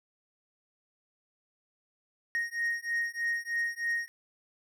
triangle beating tone pair, 1864.7 / 1867.9 Hz, A#6 / A#6, 0 / +3 cents, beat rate 3.2 Hz, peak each -31 dBFS, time 2.35-4.08 s, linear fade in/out 0 ms, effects none

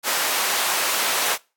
pink high-pass noise, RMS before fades -22 dBFS, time 0.03-1.38 s, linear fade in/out 50 ms, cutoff 720 Hz, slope 12 dB/octave, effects noise-tail reverb RT60 0.3 s tail -23 dB re dry + AAC 64 kbps

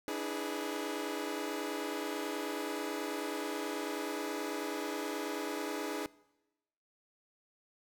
sawtooth chord, E dominant seventh, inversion third, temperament equal with one note detuned, 293.7 / 323 / 415.3 / 493.9 Hz, D4 / E4 / G#4 / B4, 0 / -35 / 0 / 0 cents, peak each -36 / -37 / -36 / -40 dBFS, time 0.08-6.06 s, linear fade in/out 0 ms, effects noise-tail reverb RT60 1.0 s tail -22 dB re dry

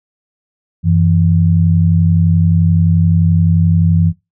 sine tone pair together, 93.25 / 164.81 Hz, F#2 / E3, +14 / 0 cents, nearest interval minor seventh, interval 986 cents, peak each -11 dBFS, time 0.83-4.13 s, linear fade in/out 50 ms, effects noise-tail reverb RT60 0.2 s tail -17 dB re dry

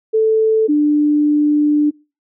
sine tone pair in turn, 440 / 296.8 Hz, A4 / D4, 0 / +18 cents, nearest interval perfect fifth, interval 682 cents, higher first, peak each -10 dBFS, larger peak neither, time 0.13-0.68 / 0.68-1.91 s, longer second, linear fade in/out 20 ms, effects noise-tail reverb RT60 0.3 s tail -24 dB re dry

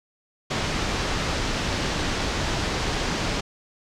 pink low-pass noise, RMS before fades -26 dBFS, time 0.5-3.41 s, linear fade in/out 10 ms, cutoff 6300 Hz, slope 24 dB/octave, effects none

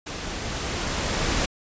pink noise with level ramp, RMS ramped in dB -33 to -23 dBFS, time 0.06-1.46 s, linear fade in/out 10 ms, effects resampled to 16000 Hz

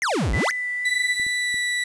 square exponential two-way sweep, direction down then up, 2211 to 44.92 to 2211 Hz, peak -21 dBFS, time 0.02-0.51 s, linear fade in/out 0 ms, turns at 0.33 s
sine tone with vibrato, 1988 Hz, B6, 11 cents sharp, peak -24 dBFS, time 0.33-1.24 s, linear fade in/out 10 ms, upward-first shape sine, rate 1.9 Hz, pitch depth 11 cents each way
35% pulse tone with pitch glide, 1975.5 to 1963 Hz, B6 to B6, 0 to -11 cents, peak -20 dBFS, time 0.85-1.84 s, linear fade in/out 5 ms, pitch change -11 cents, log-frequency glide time 1.38-1.55 s
clicks, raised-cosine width 3 ms, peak -29 dBFS, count 3, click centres 1.198 / 1.266 / 1.543 s
effects resampled to 22050 Hz + 8-bit

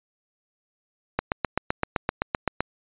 click train, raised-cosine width 0.5 ms, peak -7 dBFS, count 12, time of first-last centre 1.19-2.606 s, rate 7.77 Hz, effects resampled to 8000 Hz

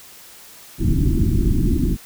pink low-pass noise, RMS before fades -17 dBFS, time 0.78-1.97 s, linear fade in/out 50 ms, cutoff 360 Hz, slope 96 dB/octave, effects white hiss -43 dBFS RMS until 2.05 s

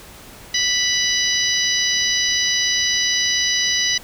harmonic tone, 987 Hz, B5, 1 cent flat, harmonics 2 / 3 / 4 / 5 / 6, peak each -23 / -23 / -23 / -23 / -23 dBFS, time 0.54-3.98 s, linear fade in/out 5 ms, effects pink hiss -41 dBFS RMS until 4.03 s

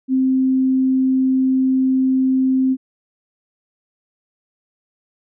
sine tone, 261.6 Hz, C4, in tune, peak -13 dBFS, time 0.08-2.77 s, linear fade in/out 50 ms, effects none

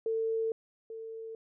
sine tone pair in turn, 448.4 / 448.4 Hz, A4 / A4, +33 / +33 cents, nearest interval unison, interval 0 cents, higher neither, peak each -28 / -39 dBFS, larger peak first, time 0.06-0.52 / 0.9-1.35 s, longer first, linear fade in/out 2 ms, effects none

